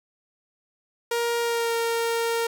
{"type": "tone with pitch glide", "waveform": "sawtooth", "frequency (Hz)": [470.3, 462.2], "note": ["A#4", "A#4"], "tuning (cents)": [15, -15], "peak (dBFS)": -19, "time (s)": [1.11, 2.47], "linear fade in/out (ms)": 5, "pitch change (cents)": -30, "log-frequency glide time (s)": [1.4, 1.74], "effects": []}